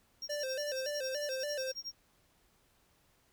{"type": "tone with tremolo", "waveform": "triangle", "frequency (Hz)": 5580, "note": "F8", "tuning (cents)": -2, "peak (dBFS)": -36, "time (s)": [0.22, 1.93], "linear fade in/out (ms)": 2, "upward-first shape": "sine", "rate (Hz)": 11, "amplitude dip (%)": 100}
{"type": "tone with vibrato", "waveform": "square", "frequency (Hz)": 554.4, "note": "C#5", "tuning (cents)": 0, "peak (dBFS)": -36, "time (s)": [0.29, 1.72], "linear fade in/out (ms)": 10, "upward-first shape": "square", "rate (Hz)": 3.5, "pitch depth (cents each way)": 100}
{"effects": ["pink hiss -70 dBFS RMS until 3.32 s"]}